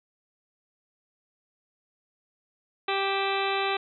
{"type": "harmonic tone with a mistuned harmonic", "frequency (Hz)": 392, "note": "G4", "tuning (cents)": 0, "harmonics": [1, 2, 3, 4, 5, 6, 7, 8, 9, 10], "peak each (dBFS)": [-30, -30, -32, -37, -37, -36, -35, -39, -38, -37], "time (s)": [2.88, 3.77], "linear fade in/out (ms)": 5, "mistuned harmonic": 7, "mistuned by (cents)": -71, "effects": []}